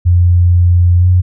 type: tone with pitch glide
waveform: sine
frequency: 88 to 90.63 Hz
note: F2 to F#2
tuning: +14 to -35 cents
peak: -5 dBFS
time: 0.05-1.22 s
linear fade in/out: 20 ms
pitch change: +51 cents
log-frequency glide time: 0.98-1.08 s
effects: none